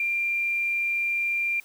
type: tone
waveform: sine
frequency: 2382 Hz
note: D7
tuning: 24 cents sharp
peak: -23 dBFS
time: 0-1.6 s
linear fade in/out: 2 ms
effects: white hiss -54 dBFS RMS until 1.64 s